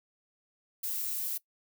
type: noise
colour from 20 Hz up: violet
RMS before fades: -34 dBFS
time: 0.83-1.38 s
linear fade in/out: 10 ms
effects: noise-tail reverb RT60 0.1 s tail -20 dB re dry